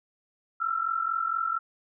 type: tone pair together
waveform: sine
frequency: 1322.7 / 1367 Hz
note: E6 / F6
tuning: +5 / -37 cents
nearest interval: minor second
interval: 58 cents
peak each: -28 / -29 dBFS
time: 0.6-1.59 s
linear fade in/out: 10 ms
effects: none